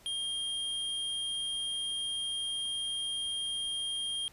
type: tone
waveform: square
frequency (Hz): 3216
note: G7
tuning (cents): +44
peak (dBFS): -33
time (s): 0.06-4.28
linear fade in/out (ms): 0
effects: pink hiss -59 dBFS RMS until 4.32 s + resampled to 32000 Hz